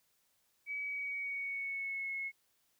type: tone with pitch glide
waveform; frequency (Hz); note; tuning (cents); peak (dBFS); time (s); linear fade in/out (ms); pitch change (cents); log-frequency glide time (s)
sine; 2279 to 2180; C#7 to C#7; +47 to -29; -36; 0.66-2.32; 50; -76; 0.81-2.12
effects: white hiss -75 dBFS RMS until 2.79 s